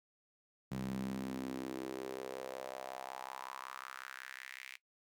sawtooth tone with high-pass filter sweep, 65.41 Hz, C2, in tune, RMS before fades -44 dBFS, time 0.71-4.77 s, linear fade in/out 10 ms, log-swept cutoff 160 to 2300 Hz, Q 3.6, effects noise-tail reverb RT60 0.1 s tail -17 dB re dry

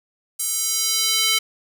square tone with high-pass filter sweep, 440 Hz, A4, in tune, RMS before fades -21 dBFS, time 0.39-1.39 s, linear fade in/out 10 ms, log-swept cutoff 8700 to 2800 Hz, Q 1.4, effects none

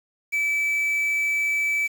triangle tone with quantisation, 2307 Hz, D7, 31 cents flat, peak -19 dBFS, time 0.32-1.88 s, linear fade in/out 20 ms, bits 7, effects none

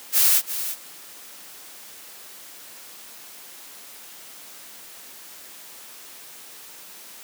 blue noise with echo, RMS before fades -17 dBFS, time 0.12-0.42 s, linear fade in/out 50 ms, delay 340 ms, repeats 1, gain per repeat -11 dB, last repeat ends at 0.76 s, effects white hiss -43 dBFS RMS until 7.23 s + high-pass 200 Hz 12 dB/octave

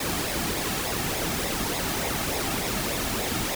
pink noise with flanger, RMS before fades -28 dBFS, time 0-3.55 s, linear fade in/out 5 ms, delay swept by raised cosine 0.66 to 2.06 ms, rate 3.4 Hz, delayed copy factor -0.55, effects none

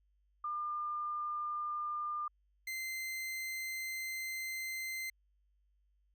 sine / 40% pulse tone pair in turn, 1202 / 2075 Hz, D6 / C7, +40 / -15 cents, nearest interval major sixth, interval 945 cents, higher second, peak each -35 / -37 dBFS, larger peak first, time 0.44-2.28 / 2.67-5.1 s, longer second, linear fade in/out 5 ms, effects added 50 Hz sine -70 dBFS peak until 6.14 s

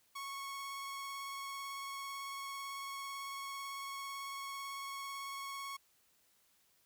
sawtooth tone with vibrato, 1103 Hz, C#6, 9 cents flat, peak -38 dBFS, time 0.15-5.77 s, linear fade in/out 10 ms, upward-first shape sine, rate 18 Hz, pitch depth 14 cents each way, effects white hiss -72 dBFS RMS until 6.85 s

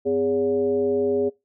sine tone with frequency modulation, 409.9 Hz, G#4, 23 cents flat, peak -19 dBFS, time 0.05-1.3 s, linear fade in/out 20 ms, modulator 156 Hz, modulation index 0.81, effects noise-tail reverb RT60 0.2 s tail -22 dB re dry

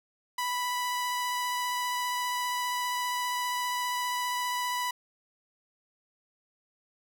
sawtooth tone with vibrato, 987.8 Hz, B5, in tune, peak -25 dBFS, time 0.38-4.91 s, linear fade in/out 5 ms, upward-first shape triangle, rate 15 Hz, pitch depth 11 cents each way, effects none

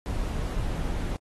brown noise, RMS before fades -29 dBFS, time 0.06-1.16 s, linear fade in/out 0 ms, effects AAC 32 kbps

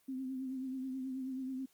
sine tone with vibrato, 261.6 Hz, C4, in tune, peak -37 dBFS, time 0.08-1.66 s, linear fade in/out 10 ms, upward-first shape triangle, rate 9.3 Hz, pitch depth 49 cents each way, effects white hiss -71 dBFS RMS until 1.73 s + Opus 32 kbps

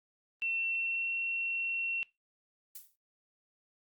sine tone with pitch glide, 2702 to 2721 Hz, E7 to F7, +42 to -46 cents, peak -31 dBFS, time 0.42-2.03 s, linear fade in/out 0 ms, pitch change +12 cents, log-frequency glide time 0.7-1.12 s
violet noise with exponential decay, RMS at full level -41 dBFS, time 2.75-2.96 s, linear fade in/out 5 ms, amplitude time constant 45 ms
effects noise-tail reverb RT60 0.2 s tail -19 dB re dry + Opus 32 kbps

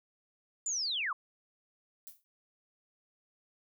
sine linear sweep, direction down, 7240 to 1002 Hz, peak -31 dBFS, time 0.66-1.13 s, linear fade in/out 5 ms
violet noise with exponential decay, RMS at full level -44 dBFS, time 2.07-2.24 s, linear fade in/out 0 ms, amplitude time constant 36 ms
effects none

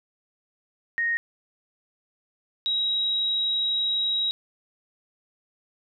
sine tone pair in turn, 1862 / 3833 Hz, A#6 / A#7, -2 / +47 cents, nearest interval octave, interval 1249 cents, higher second, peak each -22 dBFS, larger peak neither, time 0.98-1.17 / 2.66-4.31 s, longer second, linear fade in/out 0 ms, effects none

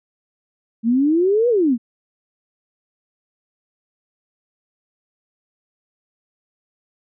sine exponential two-way sweep, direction up then down, 220 to 497.9 to 220 Hz, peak -13 dBFS, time 0.83-1.78 s, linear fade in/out 50 ms, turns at 1.49 s, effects none

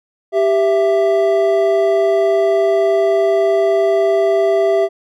triangle tone pair together, 393 / 662.8 Hz, G4 / E5, +4 / +9 cents, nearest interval major sixth, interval 905 cents, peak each -12 dBFS, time 0.32-4.89 s, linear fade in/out 50 ms, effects none

